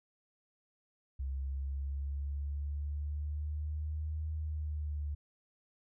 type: linear two-way sweep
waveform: sine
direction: up then down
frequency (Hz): 66.8 to 78 to 72.9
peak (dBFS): -34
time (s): 1.19-5.15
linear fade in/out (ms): 10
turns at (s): 4.31
effects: none